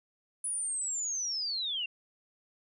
sine linear sweep, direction down, 9956 to 2700 Hz, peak -31 dBFS, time 0.44-1.86 s, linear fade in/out 5 ms, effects none

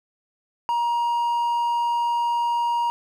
triangle tone, 946 Hz, A#5, 25 cents sharp, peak -18 dBFS, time 0.69-2.9 s, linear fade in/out 0 ms, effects none

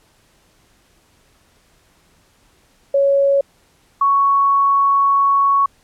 sine tone pair in turn, 556 / 1112 Hz, C#5 / C#6, +5 / +5 cents, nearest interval octave, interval 1200 cents, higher second, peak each -11 dBFS, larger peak neither, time 2.94-3.41 / 4.01-5.66 s, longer second, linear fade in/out 5 ms, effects pink hiss -56 dBFS RMS until 5.83 s + low-pass 12000 Hz 12 dB/octave

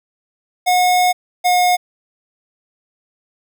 square tone pair in turn, 725 / 720 Hz, F#5 / F#5, -35 / -47 cents, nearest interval unison, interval 12 cents, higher first, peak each -12 dBFS, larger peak neither, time 0.66-1.13 / 1.44-1.77 s, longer first, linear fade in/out 20 ms, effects none

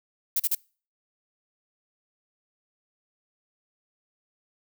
violet noise bursts, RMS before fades -24 dBFS, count 3, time 0.36-0.55 s, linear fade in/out 5 ms, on 38 ms, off 38 ms, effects noise-tail reverb RT60 0.4 s tail -26 dB re dry

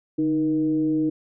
sine tone with frequency modulation, 311.1 Hz, D#4, in tune, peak -19 dBFS, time 0.18-1.1 s, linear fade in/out 10 ms, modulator 165 Hz, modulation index 0.41, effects none

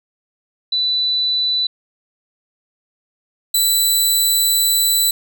sine / 15% pulse tone pair in turn, 3980 / 3980 Hz, B7 / B7, +13 / +13 cents, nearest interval unison, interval 0 cents, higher neither, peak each -15 / -6 dBFS, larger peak second, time 0.72-1.67 / 3.54-5.11 s, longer second, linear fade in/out 5 ms, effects none

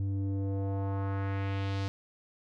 square tone with low-pass filter sweep, 98 Hz, G2, in tune, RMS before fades -32 dBFS, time 0-1.88 s, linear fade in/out 0 ms, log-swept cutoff 200 to 5000 Hz, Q 1.5, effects none

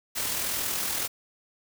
white noise with amplitude modulation, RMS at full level -28 dBFS, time 0.15-1.08 s, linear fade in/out 20 ms, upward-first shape sine, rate 41.4 Hz, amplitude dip 35%, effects none

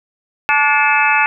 harmonic tone with a mistuned harmonic, 289.5 Hz, D4, 25 cents flat, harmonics 3 / 4 / 5 / 6 / 7 / 8 / 9, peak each -16 / -21 / -17 / -20 / -22 / -22 / -16 dBFS, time 0.49-1.26 s, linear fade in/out 0 ms, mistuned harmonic 7, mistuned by +84 cents, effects none

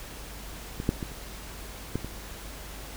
clicks, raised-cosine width 3 ms, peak -19 / -9 / -19 / -28 / -15 / -22 dBFS, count 6, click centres 0.801 / 0.891 / 1.028 / 1.118 / 1.956 / 2.046 s, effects added 50 Hz sine -43 dBFS peak until 2.96 s + pink hiss -43 dBFS RMS until 2.96 s

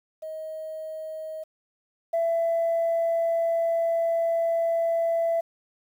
sine tone pair in turn, 630 / 667.5 Hz, D#5 / E5, +21 / +22 cents, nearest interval minor second, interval 101 cents, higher second, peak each -32 / -20 dBFS, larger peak second, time 0.22-1.44 / 2.13-5.41 s, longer second, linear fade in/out 10 ms, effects tanh soft clip ceiling -18 dBFS + 9-bit

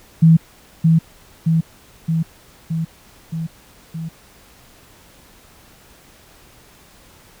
sine tone with echo, 162.8 Hz, E3, 21 cents flat, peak -6 dBFS, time 0.22-0.37 s, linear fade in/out 10 ms, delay 620 ms, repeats 6, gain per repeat -3 dB, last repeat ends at 4.09 s, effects pink hiss -48 dBFS RMS until 7.4 s

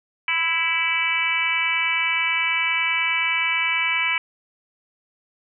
harmonic tone with a mistuned harmonic, 329.6 Hz, E4, in tune, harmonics 3 / 4 / 5 / 6 / 7 / 8 / 9, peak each -30 / -33 / -32 / -29 / -21 / -30 / -29 dBFS, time 0.28-4.18 s, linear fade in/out 2 ms, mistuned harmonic 3, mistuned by +18 cents, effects none

